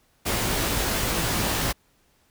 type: noise with comb filter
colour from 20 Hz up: pink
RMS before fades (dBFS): -25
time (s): 0.25-1.73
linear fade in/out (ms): 20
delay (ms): 18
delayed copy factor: +0.6
effects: pink hiss -64 dBFS RMS until 2.3 s